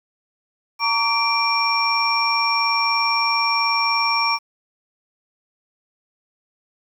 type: tone cluster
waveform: sine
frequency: 918 / 1141 / 2359 / 5520 Hz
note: A#5 / C#6 / D7 / F8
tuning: -27 / +50 / +7 / -21 cents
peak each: -22 dBFS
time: 0.79-4.39 s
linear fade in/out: 50 ms
effects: tanh soft clip ceiling -6 dBFS + 8-bit